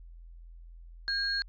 sine tone pair together, 1611 / 4305 Hz, G6 / C8, +47 / +49 cents, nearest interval octave + perfect fourth, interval 1702 cents, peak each -31 / -30 dBFS, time 1.08-1.42 s, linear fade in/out 0 ms, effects added 42 Hz sine -46 dBFS peak until 1.48 s + resampled to 11025 Hz

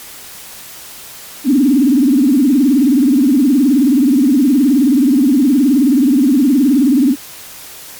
sine tone with vibrato, 270 Hz, C#4, 45 cents flat, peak -7 dBFS, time 1.44-7.16 s, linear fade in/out 50 ms, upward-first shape triangle, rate 19 Hz, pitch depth 250 cents each way, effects white hiss -33 dBFS RMS until 7.99 s + MP3 96 kbps

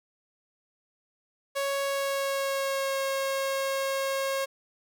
sawtooth tone with pitch glide, 554.4 to 542.7 Hz, C#5 to C#5, 0 to -37 cents, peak -23 dBFS, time 1.55-4.46 s, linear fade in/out 20 ms, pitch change -37 cents, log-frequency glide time 1.82-2.98 s, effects none

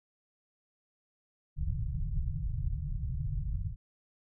pink low-pass noise, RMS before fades -33 dBFS, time 1.56-3.76 s, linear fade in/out 50 ms, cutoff 160 Hz, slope 96 dB/octave, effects none

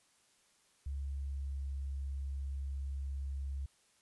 sine tone with pitch glide, 69.3 to 68.58 Hz, C#2 to C#2, 0 to -18 cents, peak -36 dBFS, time 0.86-3.66 s, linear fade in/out 5 ms, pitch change -18 cents, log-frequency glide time 1.04-1.67 s, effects white hiss -70 dBFS RMS until 4.01 s + resampled to 24000 Hz

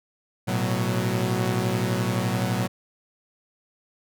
sawtooth tone cluster, 112 / 123.7 / 185.3 Hz, A2 / B2 / F#3, +31 / +3 / +3 cents, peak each -23 dBFS, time 0.47-2.68 s, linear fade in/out 20 ms, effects none

